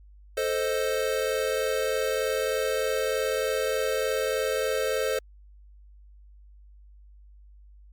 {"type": "chord", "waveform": "square", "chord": "A diminished", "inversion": "none", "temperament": "equal", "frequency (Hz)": [440, 523.3, 622.3], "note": ["A4", "C5", "Eb5"], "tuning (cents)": [0, 0, 0], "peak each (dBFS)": [-29, -28, -33], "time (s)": [0.37, 5.19], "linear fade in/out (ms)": 5, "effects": ["added 50 Hz sine -48 dBFS peak until 7.92 s", "MP3 96 kbps"]}